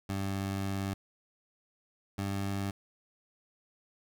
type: tone pair in turn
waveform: 20% pulse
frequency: 97.7 / 98.66 Hz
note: G2 / G2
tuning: -5 / +12 cents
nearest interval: unison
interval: 17 cents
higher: second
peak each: -27 dBFS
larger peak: neither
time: 0.09-0.94 / 2.18-2.71 s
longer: first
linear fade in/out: 5 ms
effects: none